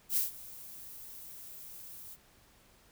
violet noise with ADSR envelope, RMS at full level -28 dBFS, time 0.09-2.17 s, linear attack 76 ms, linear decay 140 ms, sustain -20 dB, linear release 40 ms, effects pink hiss -63 dBFS RMS until 2.91 s

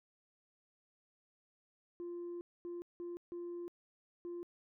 sine tone bursts at uneven times, 347.6 Hz, F4, 8 cents flat, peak -39 dBFS, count 5, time 2-2.41 / 2.65-2.82 / 3-3.17 / 3.32-3.68 / 4.25-4.43 s, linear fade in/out 0 ms, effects tanh soft clip ceiling -39 dBFS

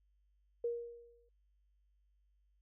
sine tone with exponential decay, 472.1 Hz, A#4, 22 cents sharp, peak -31 dBFS, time 0.64-1.29 s, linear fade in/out 5 ms, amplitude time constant 140 ms, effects noise-tail reverb RT60 0.1 s tail -25 dB re dry + added 50 Hz sine -70 dBFS peak until 2.61 s

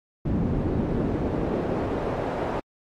brown noise with band-pass filter sweep, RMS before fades -26 dBFS, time 0.25-2.6 s, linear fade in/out 5 ms, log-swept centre 230 to 720 Hz, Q 1.1, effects AAC 48 kbps

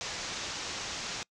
white low-pass noise, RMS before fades -38 dBFS, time 0.01-1.23 s, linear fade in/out 0 ms, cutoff 6800 Hz, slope 48 dB/octave, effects noise-tail reverb RT60 0.1 s tail -25 dB re dry

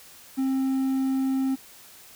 triangle tone, 265.7 Hz, C4, 27 cents sharp, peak -20 dBFS, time 0.37-1.56 s, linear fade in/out 20 ms, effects white hiss -49 dBFS RMS until 2.15 s

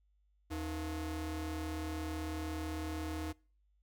45% pulse ring-modulated tone, 196 Hz, G3, in tune, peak -34 dBFS, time 0.5-3.33 s, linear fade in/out 20 ms, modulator 117 Hz, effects noise-tail reverb RT60 0.4 s tail -25 dB re dry + added 50 Hz sine -69 dBFS peak until 3.82 s

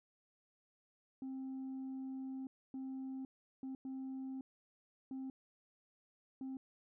sine tone bursts at uneven times, 264.4 Hz, C4, 18 cents sharp, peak -39 dBFS, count 6, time 1.22-2.47 / 2.74-3.25 / 3.63-3.75 / 3.85-4.41 / 5.11-5.3 / 6.41-6.57 s, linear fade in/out 2 ms, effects tanh soft clip ceiling -40 dBFS

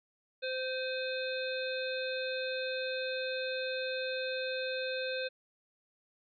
harmonic tone with a mistuned harmonic, 518 Hz, C5, 17 cents flat, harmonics 1 / 3 / 5 / 7 / 8, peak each -35 / -40 / -42 / -43 / -44 dBFS, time 0.42-5.29 s, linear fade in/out 20 ms, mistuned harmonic 5, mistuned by -38 cents, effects none

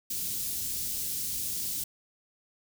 white band-stop noise, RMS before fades -33 dBFS, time 0.1-1.84 s, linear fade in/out 5 ms, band 230 to 4900 Hz, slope 12 dB/octave, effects none

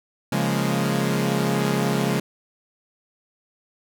sawtooth chord, Bb minor seventh, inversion first, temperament equal with one note detuned, 138.59 / 174.61 / 207.7 / 231.6 Hz, Db3 / F3 / Ab3 / Bb3, 0 / 0 / 0 / -11 cents, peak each -21 / -22 / -21 / -25 dBFS, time 0.32-2.2 s, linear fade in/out 5 ms, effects none

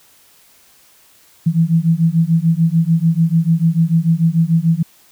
sine beating tone pair, 161.5 / 168.3 Hz, E3 / E3, -35 / +36 cents, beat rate 6.8 Hz, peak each -14 / -14 dBFS, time 1.46-4.83 s, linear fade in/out 10 ms, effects white hiss -50 dBFS RMS until 5.11 s

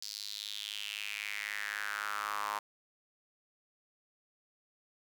sawtooth tone with high-pass filter sweep, 103.83 Hz, G#2, in tune, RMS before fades -39 dBFS, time 0.02-2.59 s, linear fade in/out 5 ms, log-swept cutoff 4900 to 990 Hz, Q 4.6, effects 10-bit

